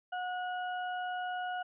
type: harmonic tone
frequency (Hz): 728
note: F#5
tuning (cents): -28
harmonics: 1 / 2 / 4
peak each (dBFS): -35 / -40 / -49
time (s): 0.12-1.63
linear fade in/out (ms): 10
effects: none